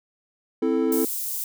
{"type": "chord", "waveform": "triangle", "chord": "A minor", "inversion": "first", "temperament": "equal", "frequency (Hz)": [261.6, 329.6, 440], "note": ["C4", "E4", "A4"], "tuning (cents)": [0, 0, 0], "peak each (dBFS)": -22, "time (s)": [0.62, 1.05], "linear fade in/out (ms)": 5}
{"type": "high-pass noise", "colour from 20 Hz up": "white", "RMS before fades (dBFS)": -29, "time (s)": [0.92, 1.44], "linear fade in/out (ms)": 2, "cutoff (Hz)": 8800, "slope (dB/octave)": 12}
{"effects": []}